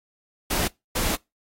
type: noise bursts at uneven times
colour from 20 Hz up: pink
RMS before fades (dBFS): -24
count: 2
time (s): 0.5-0.68 / 0.95-1.16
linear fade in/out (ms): 10
effects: noise-tail reverb RT60 0.2 s tail -24 dB re dry + AAC 48 kbps